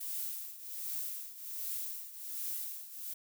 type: noise with tremolo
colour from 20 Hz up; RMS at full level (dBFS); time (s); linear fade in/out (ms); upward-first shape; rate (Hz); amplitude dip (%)
violet; -37; 0-3.14; 10; triangle; 1.3; 80
effects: none